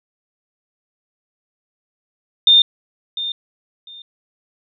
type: tone with echo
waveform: sine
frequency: 3623 Hz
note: A7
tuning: 50 cents sharp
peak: -7 dBFS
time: 2.47-2.62 s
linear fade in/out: 2 ms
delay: 700 ms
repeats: 2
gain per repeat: -14 dB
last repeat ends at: 4.02 s
effects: none